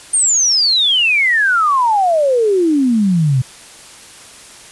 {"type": "exponential sweep", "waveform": "sine", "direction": "down", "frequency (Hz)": [9020, 123.1], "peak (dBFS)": -10, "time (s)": [0.13, 3.42], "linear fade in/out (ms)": 10, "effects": ["white hiss -38 dBFS RMS until 4.71 s", "resampled to 24000 Hz"]}